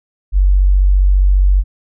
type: tone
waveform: sine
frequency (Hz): 47.41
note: F#1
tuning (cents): +43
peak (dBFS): -7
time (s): 0.32-1.64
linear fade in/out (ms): 50
effects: none